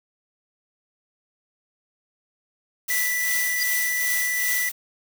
blue noise with tremolo, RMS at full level -25 dBFS, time 2.88-4.72 s, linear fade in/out 10 ms, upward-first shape triangle, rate 2.6 Hz, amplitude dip 55%
square tone, 1975.5 Hz, B6, in tune, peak -24 dBFS, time 2.9-4.69 s, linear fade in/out 2 ms
sine tone with exponential growth, 4821 Hz, D8, 45 cents sharp, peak -20 dBFS, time 3.55-3.63 s, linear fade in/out 1 ms, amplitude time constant 17 ms
effects none

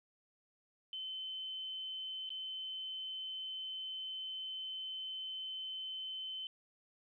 sine tone with dropouts, 3063 Hz, G7, 41 cents flat, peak -40 dBFS, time 0.93-6.47 s, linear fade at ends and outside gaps 1 ms, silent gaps 2.292-2.303 s, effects 13-bit

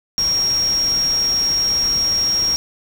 sine tone in noise, 5588 Hz, F8, in tune, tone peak -15 dBFS, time 0.18-2.56 s, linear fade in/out 0 ms, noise pink, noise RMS -31 dBFS, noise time 0.18-2.56 s, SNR +13 dB, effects none

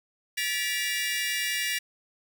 sawtooth tone cluster, 1735 / 1951 / 2330 / 2821 Hz, A6 / B6 / D7 / F7, -25 / -22 / -14 / +17 cents, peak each -30 / -28 / -30 / -29 dBFS, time 0.37-1.79 s, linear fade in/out 10 ms, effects none

